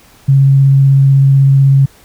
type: tone with vibrato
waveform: sine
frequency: 136.8 Hz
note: C#3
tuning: 23 cents flat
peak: -4 dBFS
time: 0.28-1.86 s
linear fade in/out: 10 ms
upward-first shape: triangle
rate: 16 Hz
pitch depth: 12 cents each way
effects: pink hiss -44 dBFS RMS until 2.04 s